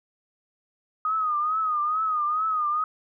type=tone with vibrato; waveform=sine; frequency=1244.5 Hz; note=D#6; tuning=in tune; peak=-22 dBFS; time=1.05-2.84 s; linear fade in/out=2 ms; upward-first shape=triangle; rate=2.3 Hz; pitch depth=96 cents each way; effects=none